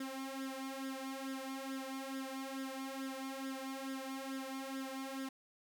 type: tone with flanger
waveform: sawtooth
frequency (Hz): 267.3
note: C4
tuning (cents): +37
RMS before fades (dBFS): -43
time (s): 0-5.29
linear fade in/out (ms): 5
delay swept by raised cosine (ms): 0.57 to 2.87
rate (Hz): 2.3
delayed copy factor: +0.75
effects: none